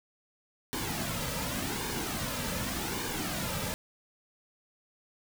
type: noise with flanger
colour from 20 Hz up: pink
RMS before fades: -34 dBFS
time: 0.73-3.74 s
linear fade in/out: 0 ms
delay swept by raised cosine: 1.5 to 2.8 ms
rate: 0.87 Hz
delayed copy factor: -0.6
effects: none